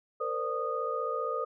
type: tone cluster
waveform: sine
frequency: 458 / 513 / 589 / 1235 Hz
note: A#4 / C5 / D5 / D#6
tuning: -31 / -34 / +5 / -13 cents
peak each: -35 / -35 / -39 / -33 dBFS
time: 0.2-1.45 s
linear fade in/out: 10 ms
effects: none